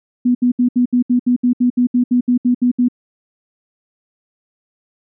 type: tone bursts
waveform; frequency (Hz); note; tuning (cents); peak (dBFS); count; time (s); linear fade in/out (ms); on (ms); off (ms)
sine; 246.1; B3; -6; -10; 16; 0.25-2.885; 10; 100; 69
effects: none